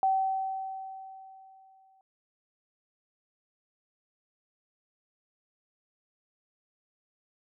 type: tone with exponential decay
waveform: sine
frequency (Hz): 767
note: G5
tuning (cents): -38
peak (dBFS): -21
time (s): 0.03-2.01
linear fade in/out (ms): 1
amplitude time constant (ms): 430
effects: none